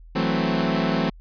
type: chord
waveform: sawtooth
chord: F# half-diminished seventh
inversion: third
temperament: equal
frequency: 164.81 / 185 / 220 / 261.6 Hz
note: E3 / F#3 / A3 / C4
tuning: 0 / 0 / 0 / 0 cents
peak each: -22 dBFS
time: 0.15-1.1 s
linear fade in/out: 10 ms
effects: added 41 Hz sine -42 dBFS peak until 1.2 s + resampled to 11025 Hz